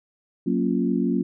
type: chord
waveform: sine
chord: Gb major seventh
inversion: none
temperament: equal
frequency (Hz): 185 / 233.1 / 277.2 / 349.2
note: Gb3 / Bb3 / Db4 / F4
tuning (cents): 0 / 0 / 0 / 0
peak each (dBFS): -25 / -24 / -25 / -28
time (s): 0.46-1.23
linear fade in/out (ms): 10
effects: none